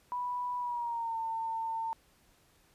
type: tone with pitch glide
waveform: sine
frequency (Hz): 984 to 902.3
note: B5 to A5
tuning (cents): -7 to +43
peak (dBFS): -32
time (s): 0.12-1.93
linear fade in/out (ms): 0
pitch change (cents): -150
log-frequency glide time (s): 0.58-1.18
effects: pink hiss -66 dBFS RMS until 2.74 s + resampled to 32000 Hz